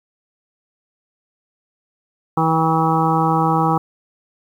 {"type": "harmonic tone with a mistuned harmonic", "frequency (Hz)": 161.7, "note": "E3", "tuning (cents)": -33, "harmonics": [1, 2, 3, 5, 6, 7, 8], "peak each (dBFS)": [-19, -22, -25, -19, -23, -23, -24], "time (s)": [2.37, 3.78], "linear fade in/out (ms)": 5, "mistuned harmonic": 5, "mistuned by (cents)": -16, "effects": ["8-bit"]}